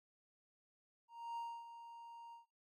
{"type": "tone with ADSR envelope", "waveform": "triangle", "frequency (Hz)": 932.3, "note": "A#5", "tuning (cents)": 0, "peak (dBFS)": -39, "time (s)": [1.08, 2.46], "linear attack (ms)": 290, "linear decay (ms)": 270, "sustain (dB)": -11, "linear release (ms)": 130, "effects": ["noise-tail reverb RT60 0.2 s tail -20 dB re dry"]}